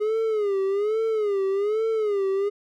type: tone with vibrato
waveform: triangle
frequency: 416 Hz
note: G#4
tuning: 3 cents sharp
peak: -19 dBFS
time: 0-2.5 s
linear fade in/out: 20 ms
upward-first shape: sine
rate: 1.2 Hz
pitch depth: 130 cents each way
effects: none